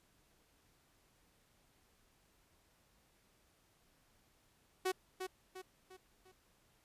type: tone with echo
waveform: sawtooth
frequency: 373 Hz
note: F#4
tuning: 14 cents sharp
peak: -29 dBFS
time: 4.85-4.92 s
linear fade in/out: 10 ms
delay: 350 ms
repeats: 4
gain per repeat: -7 dB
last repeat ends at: 6.32 s
effects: pink hiss -72 dBFS RMS until 6.84 s + resampled to 32000 Hz